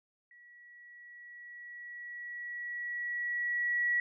sine tone with level ramp, 1930 Hz, B6, 40 cents flat, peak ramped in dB -55 to -26 dBFS, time 0.31-4 s, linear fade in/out 2 ms, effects none

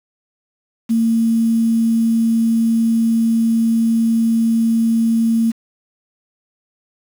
sine tone with quantisation, 227.7 Hz, A#3, 40 cents flat, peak -12 dBFS, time 0.89-5.52 s, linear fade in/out 20 ms, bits 6, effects none

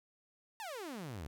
sawtooth exponential sweep, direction down, 933 to 66.7 Hz, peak -38 dBFS, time 0.6-1.27 s, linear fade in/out 0 ms, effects 13-bit

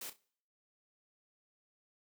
white noise with echo, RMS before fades -44 dBFS, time 0.01-0.1 s, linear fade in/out 5 ms, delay 32 ms, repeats 3, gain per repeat -12 dB, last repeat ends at 0.196 s, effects noise-tail reverb RT60 0.6 s tail -24 dB re dry + high-pass 150 Hz 12 dB/octave

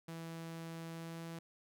sawtooth tone with pitch glide, 164.81 to 165.96 Hz, E3 to E3, 0 to +12 cents, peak -40 dBFS, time 0.08-1.39 s, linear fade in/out 5 ms, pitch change +12 cents, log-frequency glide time 0.9-1.26 s, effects none

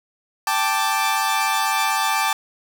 sawtooth chord, G suspended second, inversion none, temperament equal, 784 / 880 / 1174.7 Hz, G5 / A5 / D6, 0 / 0 / 0 cents, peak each -21 / -18 / -19 dBFS, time 0.47-2.33 s, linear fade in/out 2 ms, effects none

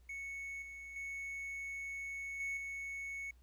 triangle tone with level steps, 2212 Hz, C#7, 4 cents flat, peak -40 / -45 / -39 / -35 / -39 dBFS, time 0.09-3.31 s, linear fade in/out 5 ms, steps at 0.62 / 0.96 / 2.4 / 2.57 s, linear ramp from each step 2 ms, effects added 60 Hz sine -60 dBFS peak until 3.42 s + pink hiss -75 dBFS RMS until 3.42 s

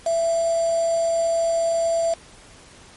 sine tone with quantisation, 666 Hz, E5, 18 cents sharp, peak -18 dBFS, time 0.06-2.14 s, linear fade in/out 5 ms, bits 5, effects pink hiss -47 dBFS RMS until 2.96 s + MP3 48 kbps

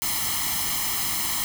white noise with comb filter, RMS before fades -26 dBFS, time 0.02-1.44 s, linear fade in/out 0 ms, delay 0.97 ms, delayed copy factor +0.85, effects none

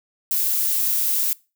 violet noise, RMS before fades -21 dBFS, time 0.31-1.33 s, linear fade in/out 0 ms, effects noise-tail reverb RT60 0.3 s tail -23 dB re dry

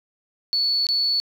triangle tone with dropouts, 4435 Hz, C#8, in tune, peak -15 dBFS, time 0.53-1.2 s, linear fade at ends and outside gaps 0 ms, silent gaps 0.868-0.888 s, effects tanh soft clip ceiling -17 dBFS + 8-bit

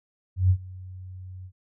sine tone with ADSR envelope, 92.5 Hz, F#2, in tune, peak -14 dBFS, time 0.36-1.52 s, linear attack 140 ms, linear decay 71 ms, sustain -23 dB, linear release 66 ms, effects none

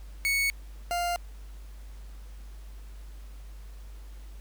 40% pulse tone pair in turn, 2219 / 698.9 Hz, C#7 / F5, +1 / +1 cents, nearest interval octave + minor sixth, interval 2000 cents, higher first, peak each -23 / -26 dBFS, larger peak first, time 0.25-0.5 / 0.91-1.16 s, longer neither, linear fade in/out 0 ms, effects added 50 Hz sine -41 dBFS peak until 4.4 s + pink hiss -58 dBFS RMS until 4.4 s

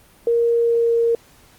sine tone with pitch glide, 468 to 464.5 Hz, A#4 to A#4, +7 to -6 cents, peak -14 dBFS, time 0.27-1.15 s, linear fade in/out 2 ms, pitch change -13 cents, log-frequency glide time 0.54-0.93 s, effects pink hiss -51 dBFS RMS until 1.58 s + Opus 32 kbps

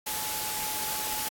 sine tone in noise, 857 Hz, A5, 46 cents flat, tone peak -38 dBFS, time 0.06-1.29 s, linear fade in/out 10 ms, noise white, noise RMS -32 dBFS, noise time 0.06-1.29 s, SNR -9 dB, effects AAC 64 kbps

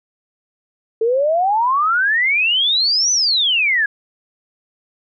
sine exponential two-way sweep, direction up then down, 436.9 to 6100 to 1632 Hz, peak -13 dBFS, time 1.01-3.86 s, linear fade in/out 5 ms, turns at 3.12 s, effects none

